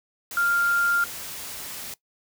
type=tone in noise; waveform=sine; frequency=1396.9 Hz; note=F6; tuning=in tune; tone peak=-19 dBFS; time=0.37-1.04 s; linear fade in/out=2 ms; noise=white; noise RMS=-36 dBFS; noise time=0.31-1.94 s; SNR=+14 dB; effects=noise-tail reverb RT60 0.1 s tail -19 dB re dry